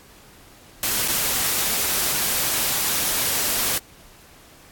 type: noise with dropouts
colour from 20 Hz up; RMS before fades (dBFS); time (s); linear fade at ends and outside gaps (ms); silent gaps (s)
white; -22; 0.83-3.78; 1; 1.078-1.082
effects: pink hiss -49 dBFS RMS until 4.71 s + AAC 64 kbps